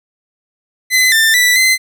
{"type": "tone with pitch steps", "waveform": "sawtooth", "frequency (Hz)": [2027, 1788, 1973, 2053], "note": ["B6", "A6", "B6", "C7"], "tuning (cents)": [45, 27, -2, -33], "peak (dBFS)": -5, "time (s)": [0.9, 1.78], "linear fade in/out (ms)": 50, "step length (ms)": 220, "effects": []}